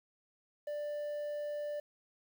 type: tone with quantisation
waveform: triangle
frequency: 590 Hz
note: D5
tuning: 8 cents sharp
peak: -34 dBFS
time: 0.67-1.8 s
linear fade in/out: 5 ms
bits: 10
effects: none